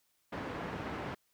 pink band-pass noise, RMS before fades -40 dBFS, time 0.32-1.15 s, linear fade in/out 10 ms, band 110 to 1800 Hz, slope 12 dB/octave, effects white hiss -75 dBFS RMS until 1.33 s

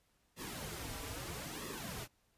pink noise with flanger, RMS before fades -44 dBFS, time 0.36-2.08 s, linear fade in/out 50 ms, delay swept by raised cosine 1.3 to 5.6 ms, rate 0.77 Hz, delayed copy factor -0.75, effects pink hiss -75 dBFS RMS until 2.37 s + resampled to 32000 Hz

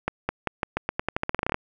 accelerating click train, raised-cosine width 0.5 ms, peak -9 dBFS, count 18, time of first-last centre 0.08-1.544 s, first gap 210 ms, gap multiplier 0.87, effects none

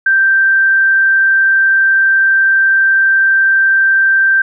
sine tone, 1568 Hz, G6, in tune, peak -7 dBFS, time 0.06-4.42 s, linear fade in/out 5 ms, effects none

